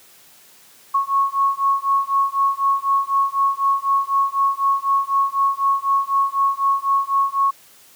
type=beating tone pair; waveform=sine; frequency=1099 / 1103 Hz; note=C#6 / C#6; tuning=-15 / -9 cents; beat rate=4 Hz; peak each=-19 dBFS; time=0.94-7.51 s; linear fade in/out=10 ms; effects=white hiss -49 dBFS RMS until 7.95 s + high-pass 100 Hz 12 dB/octave